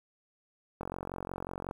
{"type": "click train", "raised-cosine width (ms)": 1, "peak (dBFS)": -23, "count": 42, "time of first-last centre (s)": [0.81, 1.711], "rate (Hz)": 45.5, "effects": ["9-bit"]}